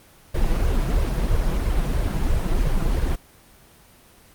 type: noise with flanger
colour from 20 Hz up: brown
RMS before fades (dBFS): -20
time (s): 0.34-3.16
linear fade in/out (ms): 10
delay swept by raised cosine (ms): 1.8 to 6.2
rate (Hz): 3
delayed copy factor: +0.9
effects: pink hiss -51 dBFS RMS until 4.34 s + Opus 24 kbps